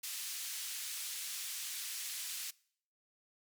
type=band-pass noise; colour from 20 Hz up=white; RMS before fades=-42 dBFS; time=0.03-2.51 s; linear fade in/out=10 ms; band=2300 to 12000 Hz; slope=12 dB/octave; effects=noise-tail reverb RT60 0.6 s tail -23 dB re dry